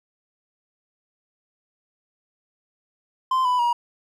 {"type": "tone with pitch steps", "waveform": "triangle", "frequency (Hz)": [1038, 995.1, 954.1], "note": ["C6", "B5", "A#5"], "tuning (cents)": [-14, 13, 40], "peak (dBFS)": -16, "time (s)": [3.31, 3.73], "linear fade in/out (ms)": 5, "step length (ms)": 140, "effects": []}